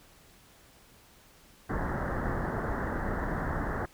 pink low-pass noise, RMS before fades -32 dBFS, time 1.69-3.86 s, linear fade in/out 10 ms, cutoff 1900 Hz, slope 96 dB/octave, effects pink hiss -58 dBFS RMS until 3.93 s

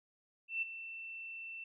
sine tone with ADSR envelope, 2681 Hz, E7, 29 cents sharp, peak -31 dBFS, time 0.48-1.64 s, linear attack 140 ms, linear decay 16 ms, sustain -12 dB, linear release 4 ms, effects none

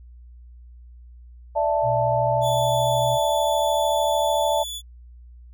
sine chord, D suspended second, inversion none, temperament just, 587.3 / 660.7 / 881 Hz, D5 / E5 / A5, 0 / +4 / +2 cents, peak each -23 dBFS, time 1.55-4.64 s, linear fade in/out 20 ms
sine tone with pitch glide, 121.8 to 124.86 Hz, B2 to B2, -24 to +19 cents, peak -26 dBFS, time 1.82-3.19 s, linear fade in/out 50 ms, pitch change +43 cents, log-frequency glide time 2.04-2.39 s
sawtooth tone, 3447 Hz, A7, 36 cents flat, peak -27 dBFS, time 2.41-4.82 s, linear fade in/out 50 ms
effects added 60 Hz sine -42 dBFS peak until 5.53 s

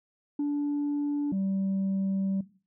sine tone pair in turn, 290 / 193.55 Hz, D4 / G3, -22 / -22 cents, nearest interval perfect fifth, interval 700 cents, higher first, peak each -23 / -24 dBFS, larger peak first, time 0.39-1.32 / 1.32-2.41 s, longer second, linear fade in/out 5 ms, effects noise-tail reverb RT60 0.4 s tail -18 dB re dry + tanh soft clip ceiling -24 dBFS

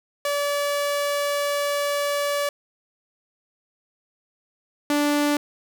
sawtooth tone pair in turn, 575 / 292.4 Hz, D5 / D4, -37 / -7 cents, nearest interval octave, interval 1170 cents, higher first, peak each -18 / -15 dBFS, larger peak second, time 0.25-2.49 / 4.9-5.37 s, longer first, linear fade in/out 2 ms, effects none

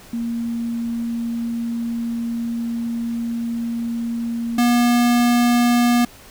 sine / square tone pair in turn, 233.1 / 240.6 Hz, A#3 / B3, 0 / -45 cents, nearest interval minor second, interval 55 cents, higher second, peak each -21 / -14 dBFS, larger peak second, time 0.13-4.58 / 4.58-6.05 s, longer first, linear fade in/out 5 ms, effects pink hiss -44 dBFS RMS until 6.3 s

